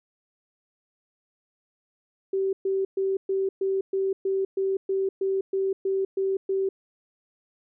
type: tone bursts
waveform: sine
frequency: 386 Hz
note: G4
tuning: 27 cents flat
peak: -22 dBFS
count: 14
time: 2.33-6.69 s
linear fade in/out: 5 ms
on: 200 ms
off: 120 ms
effects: none